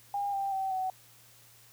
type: tone with pitch steps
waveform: sine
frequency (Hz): 807 / 788.1 / 769.7 / 751.7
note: G#5 / G5 / G5 / F#5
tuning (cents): -50 / +9 / -32 / +27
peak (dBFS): -29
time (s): 0.14-0.9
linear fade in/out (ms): 2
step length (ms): 190
effects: added 117 Hz sine -64 dBFS peak until 1.72 s + white hiss -58 dBFS RMS until 1.72 s